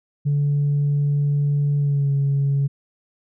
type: tone with pitch glide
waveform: sine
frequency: 144.2 to 139.61 Hz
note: D3 to C#3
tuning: -31 to +13 cents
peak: -15 dBFS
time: 0.25-2.68 s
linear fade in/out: 20 ms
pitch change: -56 cents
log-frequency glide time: 1.77-2.11 s
effects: tanh soft clip ceiling -14 dBFS